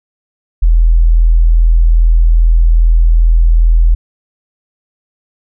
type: tone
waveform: sine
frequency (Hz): 41.23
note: E1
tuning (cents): +1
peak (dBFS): -4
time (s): 0.62-3.95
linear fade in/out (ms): 10
effects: none